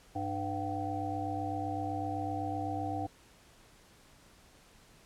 harmonic tone with a mistuned harmonic, 100 Hz, G2, 35 cents sharp, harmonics 1 / 3 / 5 / 7 / 8, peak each -39 / -38 / -45 / -40 / -37 dBFS, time 0.15-3.07 s, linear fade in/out 10 ms, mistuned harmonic 8, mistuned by -71 cents, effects pink hiss -60 dBFS RMS until 5.05 s + low-pass 11000 Hz 12 dB/octave

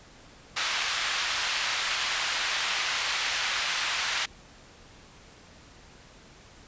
white band-pass noise, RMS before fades -29 dBFS, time 0.56-4.26 s, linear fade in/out 10 ms, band 1100 to 3600 Hz, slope 12 dB/octave, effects pink hiss -52 dBFS RMS until 6.67 s + resampled to 16000 Hz

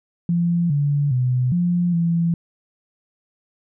sine tone with pitch steps, 171.7 / 144 / 126.1 / 175.4 / 168.6 Hz, F3 / D3 / B2 / F3 / E3, -29 / -34 / +36 / +8 / +39 cents, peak -16 dBFS, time 0.29-2.34 s, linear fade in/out 2 ms, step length 410 ms, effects none

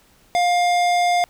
sine tone with hard clipping, 706 Hz, F5, 19 cents sharp, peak -17 dBFS, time 0.35-1.24 s, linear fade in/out 0 ms, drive 17 dB, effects pink hiss -55 dBFS RMS until 1.29 s

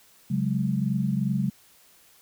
sine chord, C# suspended fourth, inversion none, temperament equal with one note detuned, 136.84 / 185 / 207.7 Hz, C#3 / F#3 / G#3, -22 / 0 / 0 cents, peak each -27 dBFS, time 0.3-1.5 s, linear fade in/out 10 ms, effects white hiss -57 dBFS RMS until 2.21 s

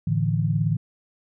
sine chord, A suspended fourth, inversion none, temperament just, 110 / 146.67 / 165 Hz, A2 / D3 / E3, 0 / -2 / +2 cents, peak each -24 dBFS, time 0.07-0.77 s, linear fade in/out 5 ms, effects none

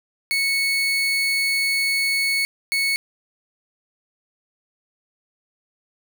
30% pulse tone bursts at uneven times, 2208 Hz, C#7, 7 cents flat, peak -16 dBFS, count 2, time 0.31-2.45 / 2.72-2.96 s, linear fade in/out 0 ms, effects none

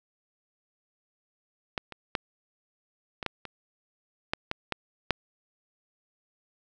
clicks, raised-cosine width 0.3 ms, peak -13 / -24 / -10 / -18 / -12 / -22 / -10 / -13 / -12 / -7 dBFS, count 10, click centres 1.778 / 1.923 / 2.152 / 3.228 / 3.263 / 3.453 / 4.335 / 4.514 / 4.723 / 5.107 s, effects none

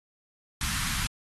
pink band-stop noise, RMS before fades -30 dBFS, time 0.61-1.07 s, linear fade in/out 2 ms, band 200 to 1100 Hz, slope 24 dB/octave, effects AAC 32 kbps

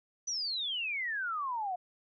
sine exponential sweep, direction down, 6060 to 702 Hz, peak -32 dBFS, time 0.27-1.76 s, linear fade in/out 10 ms, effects none

